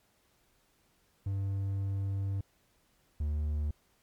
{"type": "tone pair in turn", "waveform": "triangle", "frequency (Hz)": [98, 74.8], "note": ["G2", "D2"], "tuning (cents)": [0, 32], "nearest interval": "perfect fourth", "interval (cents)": 468, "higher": "first", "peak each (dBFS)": [-28, -27], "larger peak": "second", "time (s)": [[1.26, 2.41], [3.2, 3.71]], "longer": "first", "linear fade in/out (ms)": 5, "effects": ["pink hiss -70 dBFS RMS until 4.02 s", "MP3 96 kbps"]}